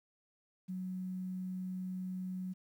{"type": "tone with quantisation", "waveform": "sine", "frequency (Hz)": 185, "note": "F#3", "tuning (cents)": 0, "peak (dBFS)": -37, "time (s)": [0.68, 2.54], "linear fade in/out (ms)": 20, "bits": 11, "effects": []}